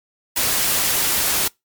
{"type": "noise", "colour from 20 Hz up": "white", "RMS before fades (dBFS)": -19, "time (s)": [0.36, 1.48], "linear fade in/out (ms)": 5, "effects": ["noise-tail reverb RT60 0.2 s tail -26 dB re dry", "MP3 96 kbps"]}